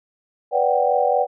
sine chord, G major seventh, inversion first, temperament equal with one note detuned, 493.9 / 579.2 / 740 / 784 Hz, B4 / D5 / F#5 / G5, 0 / -24 / 0 / 0 cents, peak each -21 dBFS, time 0.51-1.27 s, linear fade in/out 50 ms, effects none

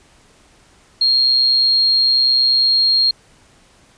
sine tone, 4243 Hz, C8, 23 cents sharp, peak -11 dBFS, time 1.01-3.11 s, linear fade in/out 5 ms, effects pink hiss -51 dBFS RMS until 3.97 s + resampled to 22050 Hz

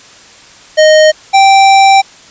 square tone pair in turn, 620 / 781.2 Hz, D#5 / G5, -6 / -6 cents, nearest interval major third, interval 400 cents, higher second, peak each -3 dBFS, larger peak neither, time 0.77-1.12 / 1.33-2.02 s, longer second, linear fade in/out 20 ms, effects white hiss -37 dBFS RMS until 2.3 s + resampled to 16000 Hz

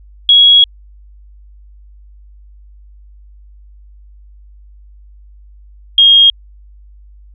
sine tone pair in turn, 3322 / 3250 Hz, G#7 / G#7, 0 / -38 cents, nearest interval unison, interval 38 cents, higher first, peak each -3 dBFS, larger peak neither, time 0.29-0.64 / 5.98-6.3 s, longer first, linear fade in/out 2 ms, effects added 50 Hz sine -37 dBFS peak until 7.34 s

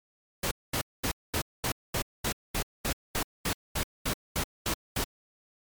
pink noise bursts, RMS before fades -29 dBFS, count 16, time 0.43-5.042 s, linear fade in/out 5 ms, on 82 ms, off 220 ms, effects MP3 96 kbps

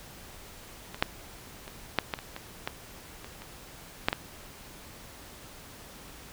clicks, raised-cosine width 0.3 ms, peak -23 / -6 / -25 / -6 / -13 / -23 / -21 / -14 / -26 / -27 / -6 / -11 dBFS, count 12, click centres 0.945 / 1.025 / 1.679 / 1.987 / 2.138 / 2.189 / 2.364 / 2.675 / 3.245 / 3.42 / 4.085 / 4.129 s, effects pink hiss -48 dBFS RMS until 6.32 s

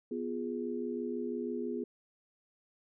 sine chord, F diminished, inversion second, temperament equal, 246.9 / 349.2 / 415.3 Hz, Cb4 / F4 / Ab4, 0 / 0 / 0 cents, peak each -37 / -39 / -38 dBFS, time 0.11-1.84 s, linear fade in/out 5 ms, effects none

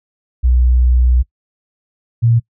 sine tone pair in turn, 61.74 / 116.55 Hz, B1 / A#2, 0 / 0 cents, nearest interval major seventh, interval 1100 cents, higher second, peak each -8 dBFS, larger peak neither, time 0.43-1.23 / 2.22-2.4 s, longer first, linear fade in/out 20 ms, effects noise-tail reverb RT60 0.1 s tail -23 dB re dry

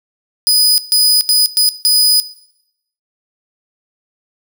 sawtooth tone bursts at uneven times, 4978 Hz, D#8, in tune, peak -5 dBFS, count 5, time 0.47-0.78 / 0.92-1.21 / 1.29-1.46 / 1.57-1.69 / 1.85-2.2 s, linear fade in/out 0 ms, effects noise-tail reverb RT60 0.8 s tail -18 dB re dry

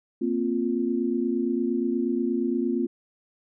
sine chord, Bb suspended second, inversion none, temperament equal, 233.1 / 261.6 / 349.2 Hz, Bb3 / C4 / F4, 0 / 0 / 0 cents, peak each -27 dBFS, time 0.21-2.87 s, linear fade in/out 10 ms, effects none

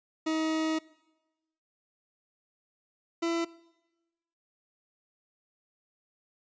40% pulse tone pair in turn, 317 / 335 Hz, D#4 / E4, +32 / +28 cents, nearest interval minor second, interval 96 cents, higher second, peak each -26 dBFS, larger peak neither, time 0.26-0.79 / 3.22-3.45 s, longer first, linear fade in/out 10 ms, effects noise-tail reverb RT60 1.0 s tail -21 dB re dry + resampled to 16000 Hz

